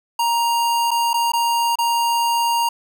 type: tone with dropouts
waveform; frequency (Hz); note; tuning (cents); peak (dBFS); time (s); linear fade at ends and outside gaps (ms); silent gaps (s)
square; 936; A#5; +7; -17; 0.19-2.69; 5; 0.908-0.913 / 1.133-1.14 / 1.32-1.334 / 1.756-1.786
effects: none